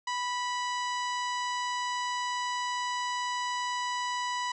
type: harmonic tone with a mistuned harmonic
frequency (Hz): 987.8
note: B5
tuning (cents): 0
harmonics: 1 / 2 / 3 / 4 / 5 / 6 / 7 / 8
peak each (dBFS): -31 / -37 / -41 / -43 / -45 / -47 / -48 / -49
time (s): 0.07-4.52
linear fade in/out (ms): 5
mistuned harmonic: 2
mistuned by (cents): -17
effects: none